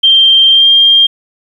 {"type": "tone with pitch glide", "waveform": "sine", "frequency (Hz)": [3161, 3201], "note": ["G7", "G7"], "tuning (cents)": [14, 36], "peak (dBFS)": -3, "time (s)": [0.03, 1.07], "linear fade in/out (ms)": 10, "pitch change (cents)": 22, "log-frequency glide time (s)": [0.51, 0.68], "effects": ["7-bit"]}